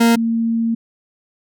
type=tone pair in turn; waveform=40% pulse / sine; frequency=231.9 / 228.7 Hz; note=A#3 / A#3; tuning=-9 / -33 cents; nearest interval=unison; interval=24 cents; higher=first; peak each=-9 / -15 dBFS; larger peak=first; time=0-0.16 / 0.16-0.75 s; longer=second; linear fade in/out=10 ms; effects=none